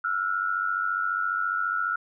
sine tone pair together, 1337 / 1431.6 Hz, E6 / F6, +24 / +42 cents, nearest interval minor second, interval 118 cents, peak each -27 dBFS, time 0.04-1.96 s, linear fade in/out 5 ms, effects none

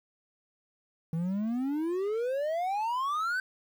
triangle exponential sweep, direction up, 159 to 1555 Hz, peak -26 dBFS, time 1.13-3.4 s, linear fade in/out 2 ms, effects 10-bit

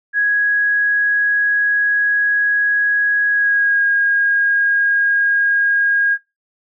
sine tone with pitch glide, 1661.2 to 1631.7 Hz, G#6 to G#6, 0 to -31 cents, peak -12 dBFS, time 0.13-6.18 s, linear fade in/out 50 ms, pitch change -31 cents, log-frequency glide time 3.29-3.85 s, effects noise-tail reverb RT60 0.2 s tail -17 dB re dry

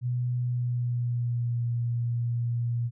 sine tone with pitch glide, 123.2 to 118.8 Hz, B2 to A#2, -4 to +33 cents, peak -25 dBFS, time 0.01-2.91 s, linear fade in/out 50 ms, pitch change -63 cents, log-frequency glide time 0.39-1.65 s, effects none

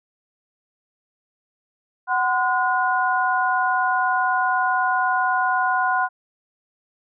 sine tone cluster, 746 / 1026 / 1448 Hz, F#5 / C6 / F#6, +14 / -34 / -38 cents, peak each -22 dBFS, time 2.07-6.09 s, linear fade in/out 50 ms, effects none

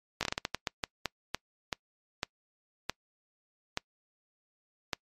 slowing click train, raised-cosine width 0.2 ms, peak -12 dBFS, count 17, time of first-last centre 0.21-4.932 s, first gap 18 ms, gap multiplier 1.32, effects noise-tail reverb RT60 0.1 s tail -26 dB re dry + MP3 64 kbps

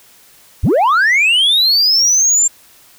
sine linear sweep, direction up, 40 to 7390 Hz, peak -6 dBFS, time 0.63-2.48 s, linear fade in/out 10 ms, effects tanh soft clip ceiling -8 dBFS + white hiss -46 dBFS RMS until 2.98 s

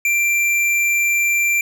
sine tone with hard clipping, 2360 Hz, D7, 8 cents sharp, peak -16 dBFS, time 0.05-1.61 s, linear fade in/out 2 ms, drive 13 dB, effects none

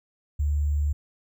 sine tone with sample-and-hold, 73.42 Hz, D2, in tune, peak -21 dBFS, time 0.39-0.93 s, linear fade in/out 10 ms, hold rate 7350 Hz, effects none

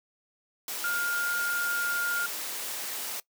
sine tone in noise, 1413 Hz, F6, 20 cents sharp, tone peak -27 dBFS, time 0.84-2.26 s, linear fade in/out 2 ms, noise white, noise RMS -35 dBFS, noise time 0.68-3.2 s, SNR +5 dB, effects noise-tail reverb RT60 0.1 s tail -20 dB re dry + high-pass 300 Hz 12 dB/octave

